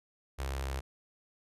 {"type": "tone with notch filter", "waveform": "sawtooth", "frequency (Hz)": 67.2, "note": "C2", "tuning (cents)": 47, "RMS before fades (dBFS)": -36, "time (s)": [0.38, 0.81], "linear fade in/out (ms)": 20, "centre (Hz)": 200, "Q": 0.56, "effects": ["resampled to 32000 Hz"]}